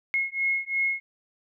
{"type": "beating tone pair", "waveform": "sine", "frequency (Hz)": [2164, 2166.9], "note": ["C#7", "C#7"], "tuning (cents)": [-42, -40], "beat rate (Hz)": 2.9, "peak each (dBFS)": -27, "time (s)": [0.14, 1], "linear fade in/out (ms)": 0, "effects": []}